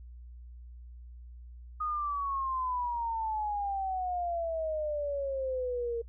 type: exponential sweep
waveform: sine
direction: down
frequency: 1244.5 to 460.3 Hz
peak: -30 dBFS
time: 1.8-6.02 s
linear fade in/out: 10 ms
effects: noise-tail reverb RT60 0.1 s tail -24 dB re dry + added 60 Hz sine -45 dBFS peak until 6.08 s